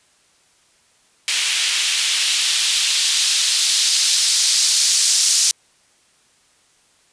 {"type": "noise with band-pass filter sweep", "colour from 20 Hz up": "blue", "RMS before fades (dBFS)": -17, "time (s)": [1.28, 5.51], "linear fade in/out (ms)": 0, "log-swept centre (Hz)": [2700, 5400], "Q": 1.5, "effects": ["white hiss -57 dBFS RMS until 7.12 s", "resampled to 22050 Hz"]}